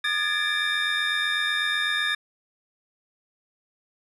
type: tone cluster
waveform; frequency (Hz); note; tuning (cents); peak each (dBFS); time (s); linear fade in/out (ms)
triangle; 1219 / 1687 / 1775 / 2346 / 3649; D#6 / G#6 / A6 / D7 / A#7; -36 / +27 / +15 / -2 / -38; -32 / -25 / -28 / -32 / -26; 0.04-2.15; 5
effects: resampled to 32000 Hz